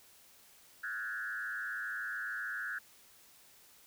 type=tone with frequency modulation; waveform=sine; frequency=1568 Hz; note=G6; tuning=in tune; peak=-36 dBFS; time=0.83-2.79 s; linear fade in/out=10 ms; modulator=107 Hz; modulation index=1.5; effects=white hiss -61 dBFS RMS until 3.86 s